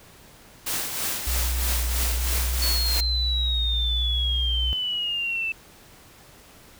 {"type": "noise with tremolo", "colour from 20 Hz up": "white", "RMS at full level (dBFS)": -26, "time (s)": [0.66, 3.01], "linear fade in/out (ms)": 10, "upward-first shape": "triangle", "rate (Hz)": 3.1, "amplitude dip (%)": 55}
{"type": "tone with vibrato", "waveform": "sine", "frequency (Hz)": 61, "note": "B1", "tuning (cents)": -21, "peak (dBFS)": -23, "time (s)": [1.27, 4.73], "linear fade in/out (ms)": 0, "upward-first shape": "square", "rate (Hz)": 1.1, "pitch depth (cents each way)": 25}
{"type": "exponential sweep", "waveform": "sine", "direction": "down", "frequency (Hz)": [4435, 2637], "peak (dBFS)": -24, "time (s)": [2.62, 5.52], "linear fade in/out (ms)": 2}
{"effects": ["pink hiss -50 dBFS RMS until 6.79 s"]}